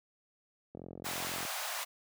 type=click train; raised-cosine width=2 ms; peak=-31 dBFS; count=32; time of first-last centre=0.75-1.451 s; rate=44.2 Hz
type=high-pass noise; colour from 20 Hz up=pink; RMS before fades=-38 dBFS; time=1.04-1.85 s; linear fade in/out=20 ms; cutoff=600 Hz; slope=48 dB/octave
effects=high-pass 100 Hz 12 dB/octave